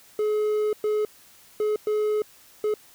triangle tone bursts at uneven times, 424.7 Hz, G#4, 39 cents sharp, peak -19 dBFS, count 5, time 0.19-0.73 / 0.84-1.05 / 1.6-1.76 / 1.87-2.22 / 2.64-2.74 s, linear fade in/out 2 ms, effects white hiss -53 dBFS RMS until 2.94 s

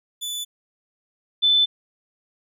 sawtooth / sine tone pair in turn, 3482 / 3516 Hz, A7 / A7, -19 / -2 cents, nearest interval unison, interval 17 cents, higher second, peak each -24 / -14 dBFS, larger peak second, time 0.21-0.45 / 1.42-1.66 s, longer neither, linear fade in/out 20 ms, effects none

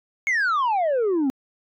sine exponential sweep, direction down, 2217 to 254.9 Hz, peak -16 dBFS, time 0.27-1.3 s, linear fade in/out 0 ms, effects tanh soft clip ceiling -18 dBFS

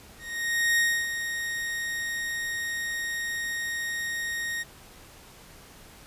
40% pulse tone with ADSR envelope, 1864.7 Hz, A#6, in tune, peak -19 dBFS, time 0.18-4.64 s, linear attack 600 ms, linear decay 290 ms, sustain -9 dB, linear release 25 ms, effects pink hiss -50 dBFS RMS until 6.06 s + resampled to 32000 Hz

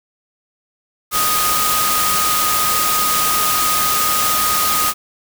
sine tone in noise, 1244.5 Hz, D#6, in tune, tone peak -18 dBFS, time 1.11-4.94 s, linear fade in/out 50 ms, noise white, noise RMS -18 dBFS, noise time 1.11-4.94 s, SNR -3 dB, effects none

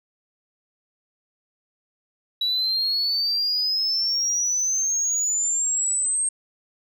sine exponential sweep, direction up, 3900 to 8490 Hz, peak -19 dBFS, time 2.41-6.29 s, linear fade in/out 5 ms, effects tanh soft clip ceiling -17 dBFS

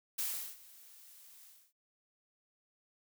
blue noise with ADSR envelope, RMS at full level -35 dBFS, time 0.18-1.73 s, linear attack 12 ms, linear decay 370 ms, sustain -22 dB, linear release 280 ms, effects none

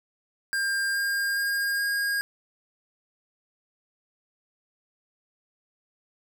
square tone with pitch steps, 1600 / 1609.3 / 1618.6 / 1628 Hz, G6 / G6 / G#6 / G#6, +35 / +45 / -45 / -35 cents, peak -25 dBFS, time 0.53-2.21 s, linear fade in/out 0 ms, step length 420 ms, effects none

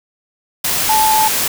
sine tone in noise, 871 Hz, A5, 18 cents flat, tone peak -11 dBFS, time 0.89-1.28 s, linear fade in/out 5 ms, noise white, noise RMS -17 dBFS, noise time 0.64-1.48 s, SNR +3 dB, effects none

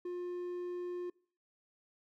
triangle tone, 355.2 Hz, F4, 29 cents sharp, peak -35 dBFS, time 0.05-1.1 s, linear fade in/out 5 ms, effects noise-tail reverb RT60 0.5 s tail -24 dB re dry

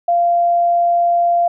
sine tone, 692 Hz, F5, 16 cents flat, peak -11 dBFS, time 0.08-1.48 s, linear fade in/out 5 ms, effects none

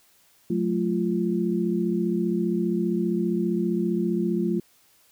sine tone cluster, 181.8 / 216.9 / 346.8 Hz, F#3 / A3 / F4, -30 / -25 / -12 cents, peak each -26 dBFS, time 0.5-4.6 s, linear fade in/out 5 ms, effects white hiss -60 dBFS RMS until 5.11 s

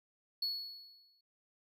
triangle tone with exponential decay, 4384 Hz, C#8, 20 cents flat, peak -30 dBFS, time 0.42-1.21 s, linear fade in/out 5 ms, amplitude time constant 170 ms, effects none

